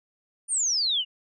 sine exponential sweep, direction down, 9397 to 2811 Hz, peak -22 dBFS, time 0.48-1.05 s, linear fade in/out 50 ms, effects none

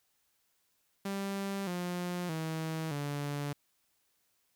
sawtooth tone with pitch steps, 197 / 177.55 / 160.01 / 144.21 Hz, G3 / F3 / D#3 / D3, +9 / +29 / +49 / -31 cents, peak -30 dBFS, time 1.05-3.53 s, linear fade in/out 5 ms, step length 620 ms, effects white hiss -75 dBFS RMS until 4.55 s

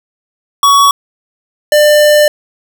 square tone pair in turn, 1124 / 596.5 Hz, C#6 / D5, +24 / +27 cents, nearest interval major seventh, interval 1097 cents, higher first, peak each -5 dBFS, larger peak neither, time 0.63-0.91 / 1.72-2.28 s, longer second, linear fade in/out 2 ms, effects none

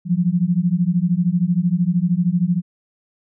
sine beating tone pair, 169.6 / 182.6 Hz, E3 / F#3, +50 / -23 cents, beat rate 13 Hz, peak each -18 dBFS, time 0.05-2.62 s, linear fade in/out 50 ms, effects none

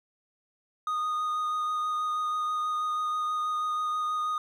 triangle tone with vibrato, 1236 Hz, D#6, 12 cents flat, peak -25 dBFS, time 0.87-4.38 s, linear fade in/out 2 ms, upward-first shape sine, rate 6.2 Hz, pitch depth 11 cents each way, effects none

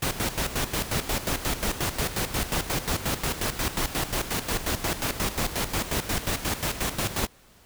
pink noise with tremolo, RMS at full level -26 dBFS, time 0.02-7.27 s, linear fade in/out 5 ms, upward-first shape square, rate 5.6 Hz, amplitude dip 70%, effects pink hiss -56 dBFS RMS until 7.65 s

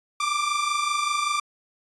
sawtooth tone pair together, 1167.8 / 1193 Hz, D6 / D6, -10 / +27 cents, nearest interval unison, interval 37 cents, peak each -22 dBFS, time 0.2-1.4 s, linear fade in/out 5 ms, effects resampled to 22050 Hz

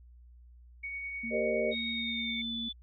sine tone with tremolo, 2233 Hz, C#7, 12 cents sharp, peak -35 dBFS, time 0.83-2.42 s, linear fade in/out 10 ms, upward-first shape sine, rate 9.7 Hz, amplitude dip 25%
sine tone, 230 Hz, A#3, 23 cents flat, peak -37 dBFS, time 1.23-2.69 s, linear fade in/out 10 ms
sine chord, C minor seventh, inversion second, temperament equal with one note detuned, 392 / 466.2 / 523.3 / 608.7 Hz, G4 / Bb4 / C5 / Eb5, 0 / 0 / 0 / -38 cents, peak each -35 / -34 / -36 / -31 dBFS, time 1.3-1.75 s, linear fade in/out 50 ms
sine tone with pitch glide, 3729 to 3479 Hz, A#7 to A7, 0 to -20 cents, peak -35 dBFS, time 1.71-2.73 s, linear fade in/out 20 ms, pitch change -120 cents, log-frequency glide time 1.92-2.55 s
effects added 60 Hz sine -52 dBFS peak until 2.82 s

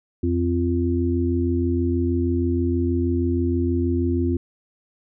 harmonic tone, 86.3 Hz, F2, 20 cents flat, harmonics 1 / 3 / 4, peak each -22 / -23 / -24 dBFS, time 0.23-4.37 s, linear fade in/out 5 ms, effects none

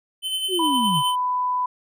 square tone with tremolo, 3058 Hz, G7, 44 cents flat, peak -22 dBFS, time 0.22-1.16 s, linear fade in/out 50 ms, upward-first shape sine, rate 9.7 Hz, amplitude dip 45%
sine linear sweep, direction down, 392 to 130.7 Hz, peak -22 dBFS, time 0.48-1.03 s, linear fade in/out 50 ms
sine tone with pitch glide, 987.8 to 997 Hz, B5 to B5, 0 to +16 cents, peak -20 dBFS, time 0.59-1.66 s, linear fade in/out 5 ms, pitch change +16 cents, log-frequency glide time 0.87-0.93 s
effects none

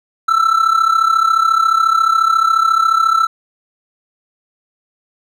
triangle tone with amplitude modulation, 1329 Hz, E6, 14 cents sharp, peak -5 dBFS, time 0.28-3.27 s, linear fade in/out 10 ms, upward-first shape sine, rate 34.2 Hz, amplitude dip 75%, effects none

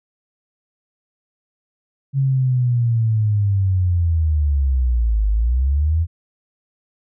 sine linear two-way sweep, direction down then up, 138 to 50.5 to 85.1 Hz, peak -14 dBFS, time 2.13-6.07 s, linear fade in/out 50 ms, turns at 5.28 s, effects none

